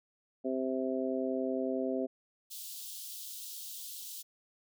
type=harmonic tone; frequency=130.8 Hz; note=C3; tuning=in tune; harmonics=2 / 3 / 4 / 5; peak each=-34 / -36 / -37 / -38 dBFS; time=0.44-2.07 s; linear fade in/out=20 ms
type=high-pass noise; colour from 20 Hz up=white; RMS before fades=-44 dBFS; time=2.5-4.23 s; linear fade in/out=20 ms; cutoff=3100 Hz; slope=48 dB/octave
effects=none